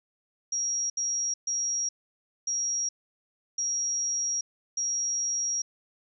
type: tone bursts at uneven times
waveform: sine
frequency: 5660 Hz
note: F8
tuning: 22 cents sharp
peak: -26 dBFS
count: 6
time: 0.52-0.9 / 0.97-1.34 / 1.47-1.89 / 2.47-2.89 / 3.58-4.41 / 4.77-5.62 s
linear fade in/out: 5 ms
effects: none